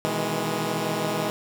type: chord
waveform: 10% pulse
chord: E major seventh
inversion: second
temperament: equal with one note detuned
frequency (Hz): 123.47 / 155.56 / 162.54 / 207.7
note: B2 / D#3 / E3 / G#3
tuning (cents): 0 / 0 / -24 / 0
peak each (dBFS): -25 / -25 / -21 / -20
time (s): 0.05-1.3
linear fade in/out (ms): 0
effects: none